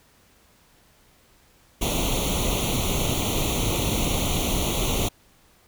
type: noise with comb filter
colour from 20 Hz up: pink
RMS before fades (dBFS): -24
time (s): 1.81-5.09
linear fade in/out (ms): 10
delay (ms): 0.3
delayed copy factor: +0.95
effects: pink hiss -58 dBFS RMS until 5.67 s